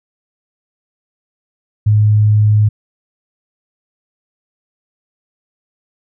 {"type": "tone", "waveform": "sine", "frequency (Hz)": 106, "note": "G#2", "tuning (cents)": 36, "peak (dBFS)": -7, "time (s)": [1.86, 2.69], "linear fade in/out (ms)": 10, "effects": []}